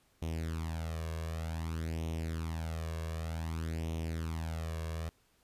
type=tone with flanger; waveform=sawtooth; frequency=81.2 Hz; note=E2; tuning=26 cents flat; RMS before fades=-37 dBFS; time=0.22-5.09 s; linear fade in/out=0 ms; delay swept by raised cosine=0.32 to 1.82 ms; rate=0.54 Hz; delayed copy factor=+0.7; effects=pink hiss -70 dBFS RMS until 5.43 s + resampled to 32000 Hz